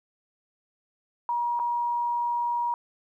sine tone with dropouts, 954 Hz, A#5, 40 cents sharp, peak -24 dBFS, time 1.29-2.74 s, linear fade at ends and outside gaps 1 ms, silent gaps 1.592-1.598 s, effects 11-bit

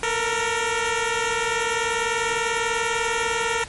10% pulse tone pair together, 451.7 / 471.8 Hz, A4 / A#4, +45 / +21 cents, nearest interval minor second, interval 76 cents, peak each -16 dBFS, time 0.03-3.64 s, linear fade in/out 2 ms, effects pink hiss -40 dBFS RMS until 3.68 s + MP3 48 kbps

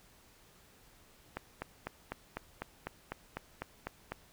click train, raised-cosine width 0.5 ms, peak -22 dBFS, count 12, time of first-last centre 1.37-4.12 s, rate 4 Hz, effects pink hiss -62 dBFS RMS until 4.32 s

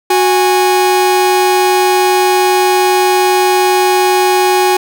45% pulse tone pair together, 367.5 / 825 Hz, F#4 / G#5, -12 / -12 cents, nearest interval octave + major second, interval 1400 cents, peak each -11 dBFS, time 0.1-4.77 s, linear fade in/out 5 ms, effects none

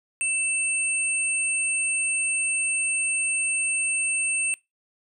sine tone pair together, 2650 / 8695 Hz, E7 / C#9, +9 / -34 cents, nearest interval octave + major sixth, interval 2057 cents, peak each -25 dBFS, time 0.21-4.54 s, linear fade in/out 0 ms, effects noise-tail reverb RT60 0.2 s tail -22 dB re dry

